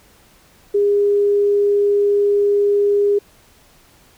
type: tone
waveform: sine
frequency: 407.1 Hz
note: G#4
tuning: 35 cents flat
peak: -12 dBFS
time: 0.74-3.19 s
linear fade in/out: 10 ms
effects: pink hiss -51 dBFS RMS until 4.17 s